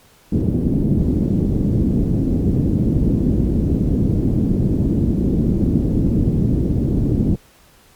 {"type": "low-pass noise", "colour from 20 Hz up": "white", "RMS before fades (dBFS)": -17, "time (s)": [0.32, 7.36], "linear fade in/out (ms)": 5, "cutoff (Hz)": 290, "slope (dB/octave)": 24, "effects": ["pink hiss -51 dBFS RMS until 7.95 s", "Opus 48 kbps"]}